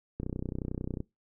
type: click train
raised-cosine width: 3 ms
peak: -21 dBFS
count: 26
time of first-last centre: 0.2-1.004 s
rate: 31.1 Hz
effects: noise-tail reverb RT60 0.2 s tail -23 dB re dry